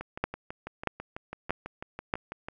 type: two click trains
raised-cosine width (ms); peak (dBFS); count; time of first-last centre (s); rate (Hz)
0.5; -22 / -11; 16 / 4; 0.01-2.485 / 0.24-2.139; 6.06 / 1.58
effects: none